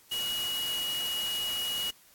sine tone in noise, 2904 Hz, F#7, 33 cents flat, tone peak -30 dBFS, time 0.11-1.91 s, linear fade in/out 10 ms, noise white, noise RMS -38 dBFS, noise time 0.11-1.91 s, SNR +5 dB, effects white hiss -59 dBFS RMS until 2.14 s + AAC 64 kbps

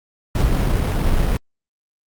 brown noise with sample-and-hold, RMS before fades -17 dBFS, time 0.35-1.37 s, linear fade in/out 2 ms, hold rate 4410 Hz, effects Opus 48 kbps

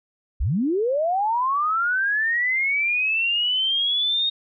sine linear sweep, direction up, 40.66 to 3729 Hz, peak -19 dBFS, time 0.4-4.3 s, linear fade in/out 10 ms, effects none

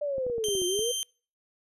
sine linear two-way sweep, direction down then up, 597 to 350.5 to 496.7 Hz, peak -27 dBFS, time 0.01-0.92 s, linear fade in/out 10 ms, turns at 0.66 s
clicks, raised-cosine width 2 ms, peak -28 dBFS, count 8, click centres 0.182 / 0.266 / 0.299 / 0.382 / 0.485 / 0.552 / 0.618 / 0.792 s
20% pulse tone, 3136 Hz, G7, in tune, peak -24 dBFS, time 0.44-1.03 s, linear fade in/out 0 ms
effects noise-tail reverb RT60 0.4 s tail -26 dB re dry + resampled to 32000 Hz

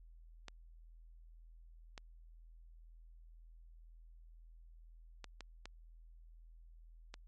clicks, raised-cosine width 0.2 ms, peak -30 dBFS, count 6, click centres 0.483 / 1.978 / 5.243 / 5.407 / 5.656 / 7.141 s, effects added 41 Hz sine -55 dBFS peak until 7.27 s + MP3 48 kbps

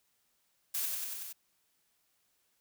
blue noise with echo, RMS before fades -34 dBFS, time 0.74-0.86 s, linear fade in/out 10 ms, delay 94 ms, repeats 5, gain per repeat -2 dB, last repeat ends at 1.33 s, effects white hiss -75 dBFS RMS until 2.6 s

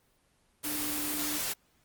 sine tone in noise, 297.4 Hz, D4, 22 cents sharp, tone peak -37 dBFS, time 0.64-1.39 s, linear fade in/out 20 ms, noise white, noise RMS -33 dBFS, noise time 0.63-1.54 s, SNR -7 dB, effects pink hiss -69 dBFS RMS until 1.84 s + Opus 24 kbps

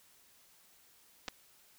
clicks, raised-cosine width 0.2 ms, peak -21 dBFS, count 2, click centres 1.281 / 1.285 s, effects white hiss -64 dBFS RMS until 1.78 s

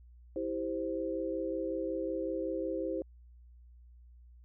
sine chord, C major, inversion first, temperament just, 327 / 392.4 / 523.3 Hz, E4 / G4 / C5, -14 / +2 / 0 cents, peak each -36 / -38 / -36 dBFS, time 0.36-3.02 s, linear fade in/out 2 ms, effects added 60 Hz sine -53 dBFS peak until 4.44 s

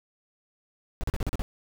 brown noise bursts, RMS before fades -27 dBFS, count 7, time 1.01-1.42 s, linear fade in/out 0 ms, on 26 ms, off 38 ms, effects none

